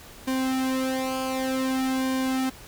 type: tone with flanger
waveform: sawtooth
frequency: 261.7 Hz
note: C4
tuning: in tune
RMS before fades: -26 dBFS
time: 0.27-2.5 s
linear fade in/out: 10 ms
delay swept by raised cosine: 1.5 to 3.3 ms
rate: 0.54 Hz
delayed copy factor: -0.8
effects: pink hiss -46 dBFS RMS until 2.67 s